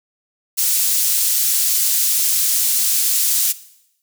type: high-pass noise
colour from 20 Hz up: pink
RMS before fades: -17 dBFS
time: 0.57-3.53 s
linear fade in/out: 20 ms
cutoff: 7100 Hz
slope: 12 dB/octave
effects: noise-tail reverb RT60 0.8 s tail -17 dB re dry